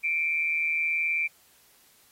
sine tone with amplitude modulation, 2349 Hz, D7, in tune, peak -21 dBFS, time 0.03-1.28 s, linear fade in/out 20 ms, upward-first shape sine, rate 159 Hz, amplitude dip 60%, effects white hiss -60 dBFS RMS until 2.11 s + AAC 48 kbps

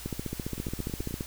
two click trains, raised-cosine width 3 ms, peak -24 / -19 dBFS, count 6 / 18, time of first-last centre 0.58-1.109 / 0.06-1.209 s, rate 9.45 / 14.8 Hz, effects added 60 Hz sine -46 dBFS peak until 1.26 s + white hiss -44 dBFS RMS until 1.26 s

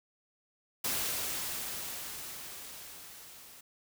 white noise with level ramp, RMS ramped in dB -32 to -53 dBFS, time 0.84-3.61 s, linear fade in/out 5 ms, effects none

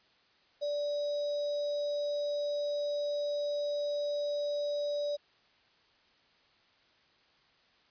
sine tone with sample-and-hold, 583 Hz, D5, 13 cents flat, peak -30 dBFS, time 0.61-5.17 s, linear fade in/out 20 ms, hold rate 4410 Hz, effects white hiss -66 dBFS RMS until 7.9 s + resampled to 11025 Hz

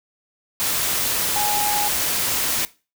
sine tone in noise, 830.6 Hz, G#5, in tune, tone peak -22 dBFS, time 1.36-1.88 s, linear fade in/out 0 ms, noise white, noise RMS -22 dBFS, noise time 0.6-2.65 s, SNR -3 dB, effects noise-tail reverb RT60 0.3 s tail -19 dB re dry

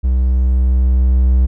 triangle tone with level ramp, 63.4 Hz, B1, 46 cents sharp, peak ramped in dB -9 to -6 dBFS, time 0.03-1.47 s, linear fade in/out 20 ms, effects none

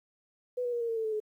sine tone with pitch steps, 496 / 485.5 / 475.2 / 465.2 / 455.4 / 445.7 / 436.3 / 427.1 Hz, B4 / B4 / A#4 / A#4 / A#4 / A4 / A4 / G#4, +7 / -30 / +33 / -4 / -40 / +22 / -15 / +48 cents, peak -29 dBFS, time 0.57-1.202 s, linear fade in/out 10 ms, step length 79 ms, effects 11-bit

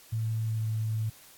sine tone with pitch glide, 111.7 to 110.04 Hz, A2 to A2, +27 to +1 cents, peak -27 dBFS, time 0.12-1.1 s, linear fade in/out 10 ms, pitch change -26 cents, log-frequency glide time 0.41-0.66 s, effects white hiss -54 dBFS RMS until 1.37 s + AAC 64 kbps

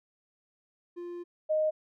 triangle / sine tone pair in turn, 349.2 / 620.2 Hz, F4 / D#5, 0 / -6 cents, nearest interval minor seventh, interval 994 cents, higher second, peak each -35 / -24 dBFS, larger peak second, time 0.96-1.24 / 1.49-1.71 s, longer first, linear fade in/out 20 ms, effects none

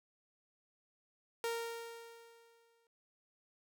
sawtooth tone with exponential decay, 463.2 Hz, A#4, 11 cents flat, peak -30 dBFS, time 1.44-2.87 s, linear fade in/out 1 ms, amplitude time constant 310 ms, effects none

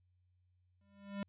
square tone with exponential growth, 199.7 Hz, G3, 32 cents sharp, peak -36 dBFS, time 0.81-1.23 s, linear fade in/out 2 ms, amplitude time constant 91 ms, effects added 90 Hz sine -70 dBFS peak until 1.28 s + resampled to 8000 Hz

